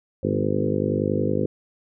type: harmonic tone with a mistuned harmonic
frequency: 50.7 Hz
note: G#1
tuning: 41 cents flat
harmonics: 2 / 3 / 4 / 5 / 6 / 7 / 8 / 9 / 10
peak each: -29 / -29 / -29 / -29 / -29 / -29 / -29 / -29 / -29 dBFS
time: 0.23-1.46 s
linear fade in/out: 5 ms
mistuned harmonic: 4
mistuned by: +30 cents
effects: none